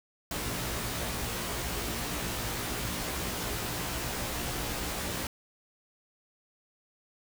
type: noise with comb filter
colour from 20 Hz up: pink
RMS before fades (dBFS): -34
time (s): 0.31-5.27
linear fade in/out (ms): 2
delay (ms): 17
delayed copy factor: +0.8
effects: none